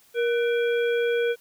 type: harmonic tone with a mistuned harmonic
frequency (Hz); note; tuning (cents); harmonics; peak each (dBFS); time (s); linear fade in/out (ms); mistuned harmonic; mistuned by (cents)
471.9; A#4; +21; 1 / 3 / 5 / 7; -21 / -31 / -35 / -38; 0.14-1.36; 50; 3; +100
effects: white hiss -58 dBFS RMS until 1.4 s